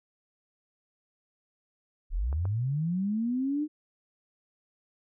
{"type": "linear sweep", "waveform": "sine", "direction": "up", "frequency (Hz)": [31.41, 308.5], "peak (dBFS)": -26, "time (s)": [2.1, 3.68], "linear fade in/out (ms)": 50}
{"type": "clicks", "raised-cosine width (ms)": 1, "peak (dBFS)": [-29, -27], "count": 2, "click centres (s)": [2.328, 2.454]}
{"effects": []}